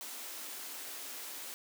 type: high-pass noise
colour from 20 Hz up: white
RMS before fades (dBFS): -44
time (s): 0.01-1.54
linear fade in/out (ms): 0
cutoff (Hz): 230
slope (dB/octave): 96
effects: none